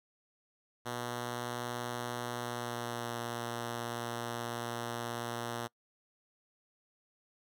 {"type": "tone with pitch glide", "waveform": "5% pulse", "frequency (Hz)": [120.8, 118.38], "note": ["B2", "A#2"], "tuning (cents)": [-38, 27], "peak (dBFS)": -25, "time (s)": [0.85, 5.68], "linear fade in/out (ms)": 20, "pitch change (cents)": -35, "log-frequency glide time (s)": [2.34, 3.14], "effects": ["noise-tail reverb RT60 0.1 s tail -24 dB re dry"]}